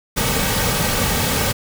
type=noise with comb filter; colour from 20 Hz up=pink; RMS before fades=-19 dBFS; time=0.16-1.53 s; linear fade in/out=20 ms; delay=2.9 ms; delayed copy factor=-0.55; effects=none